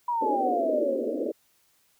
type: exponential sweep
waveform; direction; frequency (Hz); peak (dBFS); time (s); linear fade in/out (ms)
sine; down; 982 to 530; -24; 0.08-0.96; 5
type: band-pass noise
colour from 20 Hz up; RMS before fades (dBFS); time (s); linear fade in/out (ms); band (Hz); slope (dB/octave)
white; -29; 0.21-1.32; 10; 240 to 590; 96
effects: white hiss -66 dBFS RMS until 1.99 s